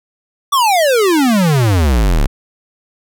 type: exponential sweep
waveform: square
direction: down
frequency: 1178 to 31.94 Hz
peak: -10 dBFS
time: 0.52-2.27 s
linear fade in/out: 10 ms
effects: none